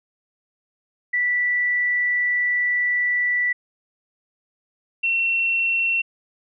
sine tone pair in turn, 1965 / 2715 Hz, B6 / F7, -9 / -50 cents, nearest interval tritone, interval 559 cents, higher second, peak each -18 dBFS, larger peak neither, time 1.13-3.53 / 5.03-6.02 s, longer first, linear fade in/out 10 ms, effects none

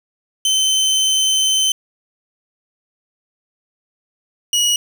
25% pulse tone pair in turn, 3074 / 2909 Hz, G7 / F#7, -35 / -30 cents, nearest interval minor second, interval 95 cents, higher first, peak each -10 dBFS, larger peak neither, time 0.45-1.72 / 4.53-4.76 s, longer first, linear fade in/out 2 ms, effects none

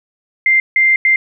sine tone bursts at uneven times, 2093 Hz, C7, in tune, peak -8 dBFS, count 3, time 0.46-0.6 / 0.76-0.96 / 1.05-1.16 s, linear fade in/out 2 ms, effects none

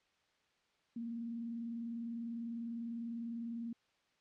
sine tone with vibrato, 232.3 Hz, A#3, 6 cents flat, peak -39 dBFS, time 0.96-3.73 s, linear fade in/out 5 ms, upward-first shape square, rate 20 Hz, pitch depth 37 cents each way, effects white hiss -75 dBFS RMS until 4.2 s + low-pass 4000 Hz 12 dB/octave

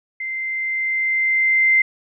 sine tone with level ramp, 2082 Hz, C7, 9 cents flat, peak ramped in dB -24 to -11 dBFS, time 0.2-1.82 s, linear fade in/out 5 ms, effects none

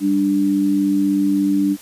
sine tone pair together, 197.21 / 293.7 Hz, G3 / D4, +11 / 0 cents, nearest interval perfect fifth, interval 689 cents, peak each -20 / -15 dBFS, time 0-1.77 s, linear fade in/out 50 ms, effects white hiss -42 dBFS RMS until 1.81 s + resampled to 32000 Hz

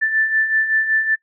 sine beating tone pair, 1760 / 1765.3 Hz, A6 / A6, 0 / +5 cents, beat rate 5.3 Hz, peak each -23 / -16 dBFS, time 0.01-1.16 s, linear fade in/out 20 ms, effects noise-tail reverb RT60 0.1 s tail -21 dB re dry

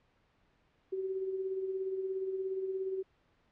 sine tone with tremolo, 381 Hz, G4, 49 cents flat, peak -31 dBFS, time 0.92-3.03 s, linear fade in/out 10 ms, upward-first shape sine, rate 17 Hz, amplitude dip 45%, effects pink hiss -71 dBFS RMS until 3.51 s + low-pass 3000 Hz 12 dB/octave

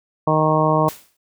harmonic tone, 155.56 Hz, D#3, in tune, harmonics 1 / 2 / 3 / 4 / 5 / 6 / 7, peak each -20 / -23 / -23 / -20 / -25 / -22 / -21 dBFS, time 0.27-0.89 s, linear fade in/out 5 ms
white noise with exponential decay, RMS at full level -31 dBFS, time 0.88-1.17 s, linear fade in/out 5 ms, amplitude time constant 63 ms
effects none

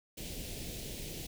pink band-stop noise, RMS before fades -42 dBFS, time 0.17-1.27 s, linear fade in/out 10 ms, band 590 to 2400 Hz, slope 24 dB/octave, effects none

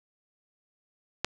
click, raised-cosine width 0.2 ms, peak -9 dBFS, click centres 1.246 s, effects none

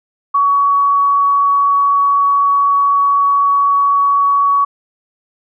sine tone, 1126 Hz, C#6, 27 cents sharp, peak -9 dBFS, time 0.34-4.65 s, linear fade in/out 10 ms, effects none

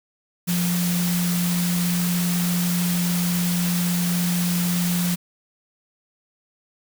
sine tone in noise, 175.7 Hz, F3, 11 cents sharp, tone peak -20 dBFS, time 0.47-5.16 s, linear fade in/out 20 ms, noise white, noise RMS -28 dBFS, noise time 0.47-5.16 s, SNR +5 dB, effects none

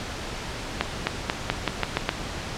accelerating click train, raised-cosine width 0.3 ms, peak -5 dBFS, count 8, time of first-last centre 0.81-2.091 s, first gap 260 ms, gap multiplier 0.88, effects pink hiss -33 dBFS RMS until 2.57 s + low-pass 6000 Hz 12 dB/octave

